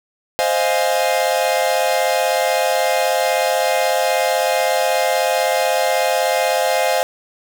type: chord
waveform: 45% pulse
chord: F minor seventh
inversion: second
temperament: equal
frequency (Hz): 523.3 / 622.3 / 698.5 / 830.6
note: C5 / Eb5 / F5 / Ab5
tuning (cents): 0 / 0 / 0 / 0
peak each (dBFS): -20 / -21 / -20 / -23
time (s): 0.39-7.03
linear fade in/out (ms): 0
effects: none